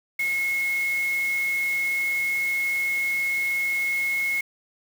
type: tone in noise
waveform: sine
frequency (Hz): 2171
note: C#7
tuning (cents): -37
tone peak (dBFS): -22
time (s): 0.19-4.41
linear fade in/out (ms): 5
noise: white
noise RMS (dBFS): -39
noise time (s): 0.19-4.41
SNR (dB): +14
effects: none